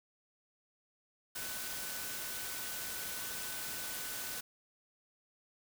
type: tone in noise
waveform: sine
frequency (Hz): 1500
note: F#6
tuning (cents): +23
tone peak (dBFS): -50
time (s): 1.35-4.41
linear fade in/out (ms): 10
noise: white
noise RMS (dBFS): -41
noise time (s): 1.35-4.41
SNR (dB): -12
effects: none